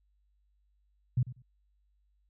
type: tone with echo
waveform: sine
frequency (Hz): 124.4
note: B2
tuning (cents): +13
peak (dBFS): -23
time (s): 1.17-1.23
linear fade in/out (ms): 5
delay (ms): 96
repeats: 2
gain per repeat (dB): -15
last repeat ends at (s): 1.422
effects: added 50 Hz sine -68 dBFS peak until 2.29 s